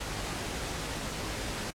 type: noise with comb filter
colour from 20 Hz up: pink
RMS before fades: -36 dBFS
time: 0-1.71 s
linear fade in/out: 10 ms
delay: 19 ms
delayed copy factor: +0.55
effects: low-pass 9000 Hz 12 dB/octave + AAC 64 kbps